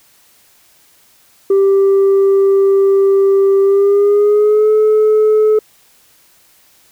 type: tone with pitch glide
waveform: sine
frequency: 392 to 430 Hz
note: G4 to A4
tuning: 0 to -40 cents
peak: -5 dBFS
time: 1.5-5.59 s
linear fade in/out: 5 ms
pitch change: +160 cents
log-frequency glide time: 3.62-4.7 s
effects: tanh soft clip ceiling -6 dBFS + white hiss -50 dBFS RMS until 6.91 s

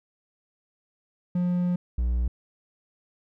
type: tone pair in turn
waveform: triangle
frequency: 177.8 / 60.2 Hz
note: F3 / B1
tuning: +31 / -44 cents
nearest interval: octave + perfect fifth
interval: 1875 cents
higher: first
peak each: -20 / -20 dBFS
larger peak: neither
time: 1.35-1.76 / 1.98-2.28 s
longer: first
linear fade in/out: 5 ms
effects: none

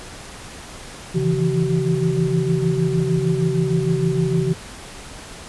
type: tone cluster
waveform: sine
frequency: 137.8 / 162.7 / 169.2 / 380.2 Hz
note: C#3 / E3 / E3 / F#4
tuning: -10 / -22 / +45 / +47 cents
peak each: -22 dBFS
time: 1.14-4.54 s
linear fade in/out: 20 ms
effects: pink hiss -37 dBFS RMS until 5.48 s + resampled to 24000 Hz

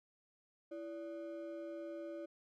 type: ring-modulated tone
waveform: triangle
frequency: 455.3 Hz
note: A#4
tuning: 41 cents flat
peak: -38 dBFS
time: 0.71-2.26 s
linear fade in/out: 10 ms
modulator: 122 Hz
effects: none

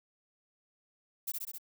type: noise with echo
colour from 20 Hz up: violet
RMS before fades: -35 dBFS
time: 1.27-1.32 s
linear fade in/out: 10 ms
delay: 66 ms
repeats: 4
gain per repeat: -2 dB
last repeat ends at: 1.584 s
effects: none

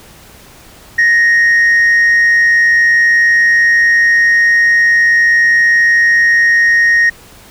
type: tone with frequency modulation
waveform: sine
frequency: 1864.7 Hz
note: A#6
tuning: in tune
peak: -4 dBFS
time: 0.98-7.1 s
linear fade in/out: 10 ms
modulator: 129 Hz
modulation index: 0.28
effects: tanh soft clip ceiling -5 dBFS + pink hiss -39 dBFS RMS until 7.5 s

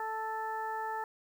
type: harmonic tone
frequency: 440 Hz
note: A4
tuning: in tune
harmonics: 1 / 2 / 3 / 4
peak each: -43 / -35 / -43 / -43 dBFS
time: 0-1.04 s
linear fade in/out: 2 ms
effects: 10-bit

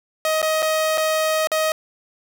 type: tone with dropouts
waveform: sawtooth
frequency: 629 Hz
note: D#5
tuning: 19 cents sharp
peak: -14 dBFS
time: 0.25-1.72 s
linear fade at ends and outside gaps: 1 ms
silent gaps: 0.418-0.427 / 0.622-0.626 / 0.975-0.979 / 1.472-1.517 s
effects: none

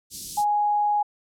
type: band-stop noise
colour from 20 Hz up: white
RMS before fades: -33 dBFS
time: 0.1-0.45 s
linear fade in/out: 50 ms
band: 300 to 4200 Hz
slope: 24 dB/octave
type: tone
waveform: sine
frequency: 830.6 Hz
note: G#5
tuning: in tune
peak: -19 dBFS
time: 0.37-1.03 s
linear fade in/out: 10 ms
effects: low-pass 11000 Hz 12 dB/octave

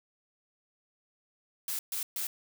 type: noise bursts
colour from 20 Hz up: blue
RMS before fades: -34 dBFS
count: 3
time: 1.68-2.27 s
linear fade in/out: 2 ms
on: 110 ms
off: 130 ms
effects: none

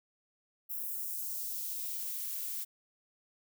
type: noise with high-pass filter sweep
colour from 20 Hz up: violet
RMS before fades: -38 dBFS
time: 0.69-2.65 s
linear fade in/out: 20 ms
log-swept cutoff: 12000 to 890 Hz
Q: 0.93
effects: none

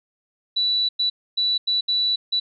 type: tone bursts at uneven times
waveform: sine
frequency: 3951 Hz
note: B7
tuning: in tune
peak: -18 dBFS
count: 6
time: 0.56-0.89 / 0.99-1.1 / 1.37-1.58 / 1.67-1.81 / 1.88-2.16 / 2.32-2.4 s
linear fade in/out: 10 ms
effects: none

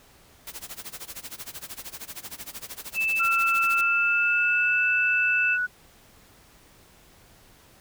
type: noise with tremolo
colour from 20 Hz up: white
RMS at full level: -36 dBFS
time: 0.47-3.81 s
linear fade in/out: 0 ms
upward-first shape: sine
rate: 13 Hz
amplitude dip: 95%
type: tone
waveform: sine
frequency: 2637 Hz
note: E7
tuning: in tune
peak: -22 dBFS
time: 2.94-5.58 s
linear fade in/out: 50 ms
type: tone with pitch glide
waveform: sine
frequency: 1367 to 1473.6 Hz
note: F6 to F#6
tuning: -37 to -7 cents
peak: -23 dBFS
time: 3.19-5.67 s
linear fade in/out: 20 ms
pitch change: +130 cents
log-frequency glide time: 3.63-4.85 s
effects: pink hiss -55 dBFS RMS until 7.8 s

